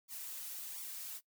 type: noise with flanger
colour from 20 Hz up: blue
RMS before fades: -45 dBFS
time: 0.08-1.21 s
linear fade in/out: 50 ms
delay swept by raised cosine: 0.87 to 5.57 ms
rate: 1.4 Hz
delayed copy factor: +0.9
effects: noise-tail reverb RT60 0.1 s tail -19 dB re dry